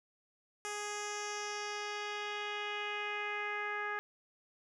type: tone with low-pass filter sweep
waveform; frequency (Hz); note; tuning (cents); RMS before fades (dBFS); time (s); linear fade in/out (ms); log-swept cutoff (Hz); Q
10% pulse; 415.3; G#4; 0; -39; 0.65-3.99; 0; 8400 to 1700; 2.4
effects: none